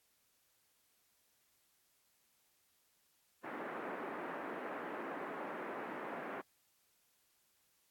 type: band-pass noise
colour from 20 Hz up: pink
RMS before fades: -44 dBFS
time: 3.43-6.42 s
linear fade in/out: 20 ms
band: 260 to 1800 Hz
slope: 24 dB/octave
effects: white hiss -75 dBFS RMS until 7.9 s + AAC 64 kbps